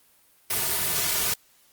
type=noise with comb filter; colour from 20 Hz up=white; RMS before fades=-25 dBFS; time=0.5-1.34 s; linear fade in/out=5 ms; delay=3.7 ms; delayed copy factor=-0.9; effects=white hiss -60 dBFS RMS until 1.72 s + Opus 32 kbps